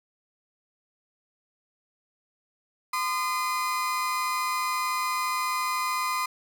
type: tone pair together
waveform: 35% pulse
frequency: 1026 / 1220.1 Hz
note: C6 / D#6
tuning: -34 / -34 cents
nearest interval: minor third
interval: 300 cents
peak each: -26 / -28 dBFS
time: 2.93-6.26 s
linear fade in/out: 5 ms
effects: none